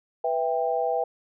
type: chord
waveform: sine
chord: E minor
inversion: second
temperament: just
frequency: 494.4 / 659.3 / 791.1 Hz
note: B4 / E5 / G5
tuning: +2 / 0 / +16 cents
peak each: -27 dBFS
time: 0.24-1.04 s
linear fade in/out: 5 ms
effects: none